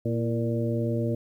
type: harmonic tone with a mistuned harmonic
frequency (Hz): 116.9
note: A#2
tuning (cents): +5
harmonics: 1 / 2 / 3 / 4 / 5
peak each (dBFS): -27 / -30 / -32 / -33 / -34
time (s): 0.05-1.15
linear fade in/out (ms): 5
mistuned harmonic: 3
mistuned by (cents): -54
effects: 10-bit